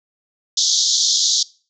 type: band-pass noise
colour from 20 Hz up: white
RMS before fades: -17 dBFS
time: 0.57-1.43 s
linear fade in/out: 5 ms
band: 3400 to 6800 Hz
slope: 96 dB/octave
effects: noise-tail reverb RT60 0.4 s tail -23 dB re dry